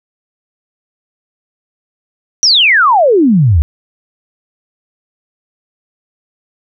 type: exponential sweep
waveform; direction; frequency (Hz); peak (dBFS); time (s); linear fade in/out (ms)
sine; down; 5980 to 69.8; -5; 2.43-3.62; 0
effects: none